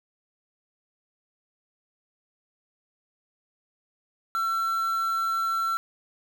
triangle tone with quantisation, 1347 Hz, E6, 37 cents sharp, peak -22 dBFS, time 4.35-5.77 s, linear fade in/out 0 ms, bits 7, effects none

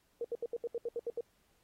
sine tone bursts, 470.8 Hz, A#4, 17 cents sharp, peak -33 dBFS, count 10, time 0.21-1.208 s, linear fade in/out 2 ms, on 35 ms, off 72 ms, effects pink hiss -73 dBFS RMS until 1.63 s + AAC 48 kbps

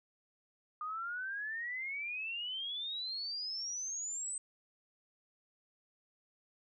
sine exponential sweep, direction up, 1214 to 8240 Hz, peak -37 dBFS, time 0.81-4.38 s, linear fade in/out 2 ms, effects none

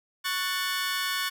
20% pulse chord, F# minor, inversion second, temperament just, 1110 / 1480 / 1776 Hz, C#6 / F#6 / A6, +2 / 0 / +16 cents, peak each -27 dBFS, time 0.24-1.3 s, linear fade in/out 20 ms, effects none

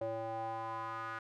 square tone with band-pass filter sweep, 112.6 Hz, A2, 40 cents sharp, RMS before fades -40 dBFS, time 0.01-1.19 s, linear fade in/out 5 ms, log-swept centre 570 to 1400 Hz, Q 4.3, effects none

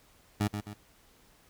20% pulse tone with echo, 103.83 Hz, G#2, in tune, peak -21 dBFS, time 0.4-0.48 s, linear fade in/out 10 ms, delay 130 ms, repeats 2, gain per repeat -7 dB, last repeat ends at 0.74 s, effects pink hiss -62 dBFS RMS until 1.49 s

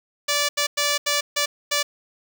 5% pulse tone bursts at uneven times, 581 Hz, D5, 19 cents flat, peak -8 dBFS, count 6, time 0.28-0.49 / 0.57-0.67 / 0.77-0.98 / 1.06-1.21 / 1.36-1.46 / 1.71-1.83 s, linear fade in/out 10 ms, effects none

